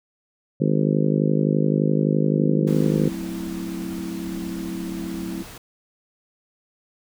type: harmonic tone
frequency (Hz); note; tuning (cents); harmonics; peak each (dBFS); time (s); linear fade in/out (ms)
51.7; G#1; -7; 3 / 4 / 5 / 6 / 7 / 8 / 9 / 10; -21 / -23 / -25 / -27 / -28 / -29 / -30 / -31; 0.6-3.09; 10
type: chord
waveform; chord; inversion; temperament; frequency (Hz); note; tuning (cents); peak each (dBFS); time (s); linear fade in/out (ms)
sine; F# half-diminished seventh; none; equal; 185 / 220 / 261.6 / 329.6; F#3 / A3 / C4 / E4; 0 / 0 / 0 / 0; -31 / -35 / -35 / -31; 2.35-5.43; 10
type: noise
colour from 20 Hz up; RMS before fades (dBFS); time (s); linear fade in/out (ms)
pink; -40; 2.67-5.58; 5
effects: none